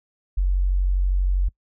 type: tone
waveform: sine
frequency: 46.25 Hz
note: F#1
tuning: in tune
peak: -17 dBFS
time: 0.37-1.49 s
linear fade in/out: 10 ms
effects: noise-tail reverb RT60 0.1 s tail -24 dB re dry